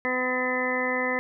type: harmonic tone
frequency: 253.5 Hz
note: B3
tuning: 45 cents sharp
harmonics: 1 / 2 / 3 / 4 / 5 / 7 / 8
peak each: -32 / -29 / -36 / -33 / -37 / -31 / -29 dBFS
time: 0.05-1.19 s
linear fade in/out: 0 ms
effects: none